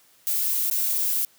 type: noise with dropouts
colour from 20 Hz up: violet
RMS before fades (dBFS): -24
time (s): 0.27-1.25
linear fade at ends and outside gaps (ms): 0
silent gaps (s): 0.699-0.712
effects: white hiss -58 dBFS RMS until 1.38 s + high-pass 80 Hz 12 dB/octave